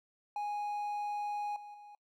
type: tone with level steps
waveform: triangle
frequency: 828 Hz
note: G#5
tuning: 5 cents flat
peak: -32 / -44 / -48 dBFS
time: 0.36-1.95 s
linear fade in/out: 2 ms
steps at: 1.56 / 1.74 s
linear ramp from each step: 2 ms
effects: noise-tail reverb RT60 0.1 s tail -25 dB re dry